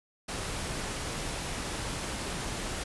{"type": "noise", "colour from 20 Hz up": "pink", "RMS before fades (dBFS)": -35, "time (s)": [0.28, 2.84], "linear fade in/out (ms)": 10, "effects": ["resampled to 24000 Hz"]}